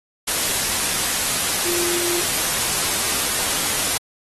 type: tone in noise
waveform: sine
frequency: 348 Hz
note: F4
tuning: 6 cents flat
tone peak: -27 dBFS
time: 1.65-2.22 s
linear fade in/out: 10 ms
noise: white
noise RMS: -21 dBFS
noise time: 0.27-3.98 s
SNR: -9 dB
effects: AAC 32 kbps